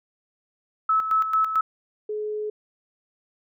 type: tone with tremolo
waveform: sine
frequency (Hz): 1300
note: E6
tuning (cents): -24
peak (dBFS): -17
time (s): 0.89-1.61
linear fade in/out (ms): 5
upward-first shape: square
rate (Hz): 4.5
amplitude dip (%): 60
type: tone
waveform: sine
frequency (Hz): 424.3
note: G#4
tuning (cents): +37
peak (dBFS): -26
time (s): 2.09-2.5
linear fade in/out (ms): 5
effects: none